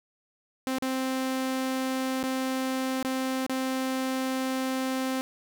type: tone with dropouts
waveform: sawtooth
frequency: 261.6 Hz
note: C4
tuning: in tune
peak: -23 dBFS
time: 0.67-5.21 s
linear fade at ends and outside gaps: 0 ms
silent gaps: 0.785-0.823 / 2.23-2.237 / 3.027-3.048 / 3.465-3.496 s
effects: none